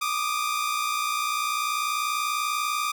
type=tone pair together; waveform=sawtooth; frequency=1174.7 / 1234.9 Hz; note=D6 / D#6; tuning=0 / -13 cents; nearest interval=minor second; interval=87 cents; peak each=-24 dBFS; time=0.01-2.92 s; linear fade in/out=10 ms; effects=none